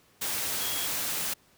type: tone in noise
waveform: sine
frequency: 3300 Hz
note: G#7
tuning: 12 cents flat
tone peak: -37 dBFS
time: 0.6-0.87 s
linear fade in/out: 10 ms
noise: white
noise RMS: -31 dBFS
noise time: 0.21-1.34 s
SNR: -9 dB
effects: pink hiss -62 dBFS RMS until 1.57 s + high-pass 60 Hz 12 dB/octave